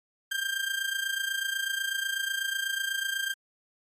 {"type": "tone with amplitude modulation", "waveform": "30% pulse", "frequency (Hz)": 1587, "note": "G6", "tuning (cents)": 21, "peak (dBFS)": -23, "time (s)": [0.31, 3.34], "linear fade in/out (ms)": 10, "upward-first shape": "sine", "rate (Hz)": 28.1, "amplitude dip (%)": 70, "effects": ["AAC 64 kbps"]}